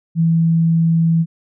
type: tone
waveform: sine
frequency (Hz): 164.81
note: E3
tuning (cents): 0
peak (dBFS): -11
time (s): 0.15-1.26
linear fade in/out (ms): 50
effects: none